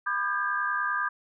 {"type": "tone cluster", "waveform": "sine", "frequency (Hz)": [997, 1207, 1589, 1659], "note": ["B5", "D6", "G6", "G#6"], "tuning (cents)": [16, 47, 23, -2], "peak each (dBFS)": [-35, -29, -29, -35], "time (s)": [0.06, 1.09], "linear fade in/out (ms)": 10, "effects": []}